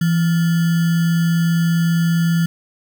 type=tone with sample-and-hold; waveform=sine; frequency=167.5 Hz; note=E3; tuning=28 cents sharp; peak=-13 dBFS; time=0.01-2.46 s; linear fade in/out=5 ms; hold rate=1575 Hz; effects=none